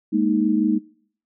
sine chord, Ab suspended second, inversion none, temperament just, 207.7 / 233.6 / 311.5 Hz, Ab3 / Bb3 / Eb4, 0 / +4 / +2 cents, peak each -21 / -22 / -20 dBFS, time 0.12-0.79 s, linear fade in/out 20 ms, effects noise-tail reverb RT60 0.6 s tail -23 dB re dry

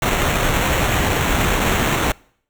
pink noise with sample-and-hold, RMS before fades -18 dBFS, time 0.02-2.12 s, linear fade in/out 2 ms, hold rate 4900 Hz, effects noise-tail reverb RT60 0.6 s tail -25 dB re dry

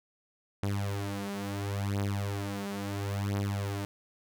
sawtooth beating tone pair, 99.8 / 100.53 Hz, G2 / G2, +32 / +44 cents, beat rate 0.73 Hz, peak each -30 dBFS, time 0.63-3.85 s, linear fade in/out 0 ms, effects none

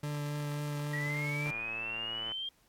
40% pulse tone with vibrato, 146.83 Hz, D3, in tune, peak -33 dBFS, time 0.03-1.51 s, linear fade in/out 5 ms, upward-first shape triangle, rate 3.7 Hz, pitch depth 12 cents each way
sine linear sweep, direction up, 1903 to 3211 Hz, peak -35 dBFS, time 0.93-2.49 s, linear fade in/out 5 ms
click train, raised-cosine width 0.5 ms, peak -30 dBFS, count 98, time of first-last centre 1.46-2.318 s, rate 113 Hz
effects pink hiss -68 dBFS RMS until 2.68 s + AAC 64 kbps

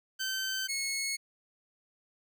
15% pulse tone pair in turn, 1543 / 2186 Hz, G6 / C#7, -28 / -25 cents, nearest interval tritone, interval 603 cents, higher second, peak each -25 dBFS, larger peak neither, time 0.19-0.68 / 0.68-1.17 s, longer neither, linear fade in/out 20 ms, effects none

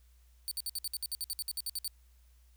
15% pulse tone bursts, 4549 Hz, C#8, 44 cents sharp, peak -27 dBFS, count 16, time 0.48-1.878 s, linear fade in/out 0 ms, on 33 ms, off 58 ms, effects added 60 Hz sine -59 dBFS peak until 2.56 s + white hiss -72 dBFS RMS until 2.56 s

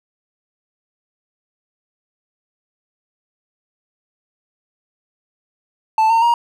triangle tone with pitch steps, 880 / 911 / 943.2 Hz, A5 / A#5 / A#5, 0 / -40 / +20 cents, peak -9 dBFS, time 5.98-6.34 s, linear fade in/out 2 ms, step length 120 ms, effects none

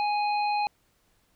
harmonic tone, 830.6 Hz, G#5, in tune, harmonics 1 / 3 / 5, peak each -24 / -34 / -38 dBFS, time 0-0.67 s, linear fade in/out 0 ms, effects pink hiss -68 dBFS RMS until 1.35 s

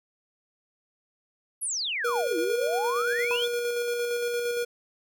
sine exponential two-way sweep, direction down then up, 11680 to 315.9 to 3567 Hz, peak -27 dBFS, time 1.61-3.47 s, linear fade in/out 20 ms, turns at 2.38 s
square tone with tremolo, 478.9 Hz, A#4, 47 cents sharp, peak -26 dBFS, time 2.04-4.65 s, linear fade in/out 10 ms, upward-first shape square, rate 8.7 Hz, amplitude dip 25%
sine tone with exponential decay, 987.8 Hz, B5, in tune, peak -27 dBFS, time 3.31-3.52 s, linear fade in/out 0 ms, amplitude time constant 44 ms
effects none

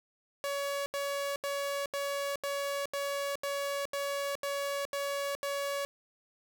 sawtooth tone bursts, 563 Hz, C#5, 27 cents sharp, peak -28 dBFS, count 11, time 0.44-5.85 s, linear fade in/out 0 ms, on 420 ms, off 79 ms, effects none

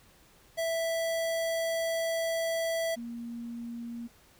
square / sine tone pair in turn, 659.3 / 234.9 Hz, E5 / A#3, 0 / +13 cents, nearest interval octave + tritone, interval 1787 cents, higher first, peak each -29 / -36 dBFS, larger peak first, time 0.57-2.96 / 2.96-4.08 s, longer first, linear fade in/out 20 ms, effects pink hiss -60 dBFS RMS until 4.39 s

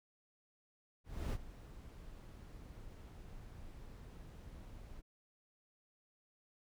brown noise with ADSR envelope, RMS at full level -37 dBFS, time 1.04-5.02 s, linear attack 290 ms, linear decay 43 ms, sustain -15 dB, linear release 27 ms, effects none

